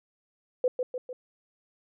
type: tone with echo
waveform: sine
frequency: 504 Hz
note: B4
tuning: 35 cents sharp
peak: -20 dBFS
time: 0.64-0.68 s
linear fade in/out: 2 ms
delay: 150 ms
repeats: 3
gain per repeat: -5 dB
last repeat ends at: 1.13 s
effects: none